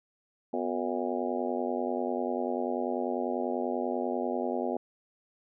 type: harmonic tone with a mistuned harmonic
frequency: 90.2 Hz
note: F#2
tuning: 44 cents flat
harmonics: 3 / 4 / 5 / 6 / 7 / 8 / 9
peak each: -34 / -35 / -36 / -37 / -37 / -38 / -39 dBFS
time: 0.53-4.77 s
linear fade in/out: 5 ms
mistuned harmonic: 3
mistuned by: -140 cents
effects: none